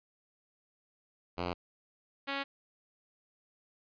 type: tone pair in turn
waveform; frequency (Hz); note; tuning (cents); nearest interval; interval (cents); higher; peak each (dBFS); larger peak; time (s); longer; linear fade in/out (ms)
5% pulse; 88.3 / 276.9; F2 / C#4; +20 / -2; octave + minor sixth; 1978; second; -22; neither; 1.37-1.54 / 2.27-2.44; neither; 20
effects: resampled to 11025 Hz